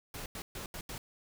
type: noise bursts at uneven times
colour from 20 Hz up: pink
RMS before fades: -42 dBFS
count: 5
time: 0.14-0.26 / 0.35-0.42 / 0.55-0.66 / 0.74-0.81 / 0.89-0.98 s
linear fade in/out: 2 ms
effects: none